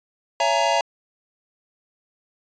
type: chord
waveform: square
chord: A# half-diminished seventh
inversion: first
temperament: just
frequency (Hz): 559.4 / 671.3 / 839.1 / 932.3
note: C#5 / E5 / G#5 / A#5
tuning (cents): +16 / +31 / +18 / 0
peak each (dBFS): -26 / -23 / -26 / -23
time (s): 0.4-0.81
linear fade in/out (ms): 2
effects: resampled to 16000 Hz